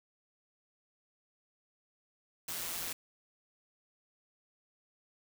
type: noise with amplitude modulation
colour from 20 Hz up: white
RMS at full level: -36 dBFS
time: 2.48-2.93 s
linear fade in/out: 5 ms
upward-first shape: sine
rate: 172 Hz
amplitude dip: 60%
effects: none